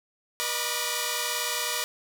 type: tone cluster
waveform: 5% pulse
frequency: 481.7 / 610 / 982 / 1161 Hz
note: B4 / D#5 / B5 / D6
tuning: -43 / -34 / -10 / -20 cents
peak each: -21 dBFS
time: 0.4-1.84 s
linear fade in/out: 0 ms
effects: none